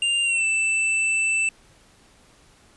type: tone with pitch glide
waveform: square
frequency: 2794 to 2652 Hz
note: F7 to E7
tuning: 0 to +10 cents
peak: -20 dBFS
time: 0.02-1.49 s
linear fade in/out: 2 ms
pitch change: -90 cents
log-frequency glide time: 0.23-0.45 s
effects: pink hiss -55 dBFS RMS until 2.76 s + resampled to 24000 Hz